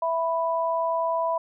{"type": "tone pair together", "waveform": "sine", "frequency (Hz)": [660, 988.9], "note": ["E5", "B5"], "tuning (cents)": [2, 2], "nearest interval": "perfect fifth", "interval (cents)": 700, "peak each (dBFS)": -25, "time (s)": [0.02, 1.38], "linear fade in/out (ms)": 5, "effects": []}